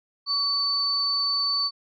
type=tone pair together; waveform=sine; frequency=1130 / 4515 Hz; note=C#6 / C#8; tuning=+33 / +31 cents; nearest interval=2 octaves; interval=2398 cents; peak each=-32 / -22 dBFS; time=0.26-1.71 s; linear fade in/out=50 ms; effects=none